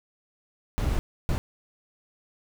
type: noise bursts at uneven times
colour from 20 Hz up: brown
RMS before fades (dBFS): -25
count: 2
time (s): 0.78-0.99 / 1.29-1.38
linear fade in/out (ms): 0
effects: none